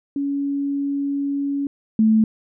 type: tone pair in turn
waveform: sine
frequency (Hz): 281 / 219.2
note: C#4 / A3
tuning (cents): +24 / -6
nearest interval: major third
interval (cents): 430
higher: first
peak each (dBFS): -20 / -12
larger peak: second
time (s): 0.16-1.67 / 1.99-2.24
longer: first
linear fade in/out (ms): 2
effects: none